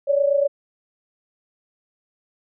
sine tone pair together, 559 / 587.1 Hz, C#5 / D5, +14 / -1 cents, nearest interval minor second, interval 85 cents, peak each -17 / -21 dBFS, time 0.07-0.48 s, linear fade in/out 20 ms, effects none

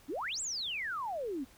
sine exponential two-way sweep, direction up then down, 246.9 to 8100 to 246.9 Hz, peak -34 dBFS, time 0.08-1.45 s, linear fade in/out 20 ms, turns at 0.41 s, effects pink hiss -60 dBFS RMS until 1.57 s

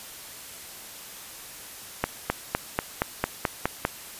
accelerating click train, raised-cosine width 0.5 ms, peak -7 dBFS, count 9, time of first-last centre 2.04-3.851 s, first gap 260 ms, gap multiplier 0.96, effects white hiss -42 dBFS RMS until 4.19 s + resampled to 32000 Hz

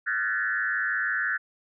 sine tone with frequency modulation, 1618 Hz, G#6, 46 cents flat, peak -24 dBFS, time 0.06-1.38 s, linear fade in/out 20 ms, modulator 106 Hz, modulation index 2, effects none

